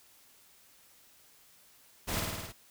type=noise with echo; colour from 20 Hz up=pink; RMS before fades=-34 dBFS; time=2.07-2.21 s; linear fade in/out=20 ms; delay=53 ms; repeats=6; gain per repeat=-2 dB; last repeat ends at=2.528 s; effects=white hiss -61 dBFS RMS until 2.7 s